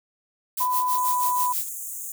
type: noise with tremolo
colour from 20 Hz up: violet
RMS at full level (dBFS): -26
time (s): 0.57-1.69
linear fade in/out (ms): 5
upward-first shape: sine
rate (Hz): 6.2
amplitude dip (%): 85
type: tone with pitch glide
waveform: sine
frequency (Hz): 1000 to 993.1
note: B5 to B5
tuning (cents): +21 to +9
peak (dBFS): -21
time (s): 0.6-1.53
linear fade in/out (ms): 10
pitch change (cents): -12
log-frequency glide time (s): 1.08-1.13
type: high-pass noise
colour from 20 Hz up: pink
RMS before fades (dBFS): -34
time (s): 0.98-2.12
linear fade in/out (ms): 2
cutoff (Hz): 6500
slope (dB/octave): 96
effects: none